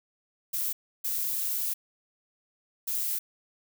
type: noise bursts at uneven times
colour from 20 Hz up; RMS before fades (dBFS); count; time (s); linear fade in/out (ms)
violet; -30; 3; 0.53-0.73 / 1.04-1.74 / 2.87-3.19; 10
effects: none